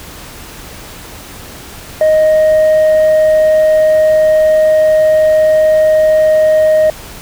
sine tone, 623 Hz, D#5, 2 cents sharp, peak -3 dBFS, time 2.01-6.9 s, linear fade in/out 2 ms, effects tanh soft clip ceiling -5 dBFS + pink hiss -31 dBFS RMS until 7.21 s

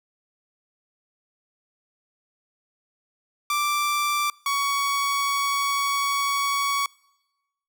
sawtooth tone pair in turn, 1174.7 / 1122 Hz, D6 / C#6, 0 / +21 cents, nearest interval minor second, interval 79 cents, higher first, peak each -18 dBFS, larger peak neither, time 3.5-4.3 / 4.46-6.86 s, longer second, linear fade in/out 2 ms, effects noise-tail reverb RT60 1.0 s tail -25 dB re dry

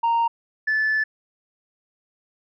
sine tone pair in turn, 928 / 1741.7 Hz, A#5 / A6, -8 / -18 cents, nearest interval major seventh, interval 1090 cents, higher second, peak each -15 / -17 dBFS, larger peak first, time 0.03-0.28 / 0.67-1.04 s, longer second, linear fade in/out 10 ms, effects tanh soft clip ceiling -16 dBFS

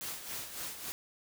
white noise with tremolo, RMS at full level -39 dBFS, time 0.01-0.92 s, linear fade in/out 0 ms, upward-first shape sine, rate 3.6 Hz, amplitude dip 60%, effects none

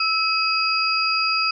sine tone cluster, 1311 / 2550 / 4844 Hz, E6 / D#7 / D#8, -10 / +42 / -47 cents, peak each -23 / -23 / -22 dBFS, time 0-1.51 s, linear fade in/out 5 ms, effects none

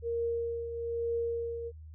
sine tone with tremolo, 466.2 Hz, A#4, in tune, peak -28 dBFS, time 0.02-1.72 s, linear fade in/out 50 ms, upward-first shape triangle, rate 1.1 Hz, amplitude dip 60%, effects added 78 Hz sine -45 dBFS peak until 1.94 s

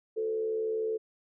sine tone with frequency modulation, 440 Hz, A4, in tune, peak -28 dBFS, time 0.16-0.98 s, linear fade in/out 20 ms, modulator 73.1 Hz, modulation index 0.47, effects none

